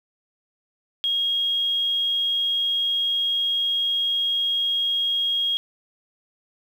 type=tone; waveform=sine; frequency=3272 Hz; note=G#7; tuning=26 cents flat; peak=-20 dBFS; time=1.04-5.57 s; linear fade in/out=0 ms; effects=8-bit